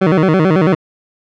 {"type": "tone with vibrato", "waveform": "20% pulse", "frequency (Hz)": 172.2, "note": "F3", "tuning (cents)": -24, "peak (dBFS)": -4, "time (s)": [0.01, 0.75], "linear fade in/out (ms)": 10, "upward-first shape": "square", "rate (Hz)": 9.1, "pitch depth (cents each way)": 170, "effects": ["low-pass 2000 Hz 12 dB/octave"]}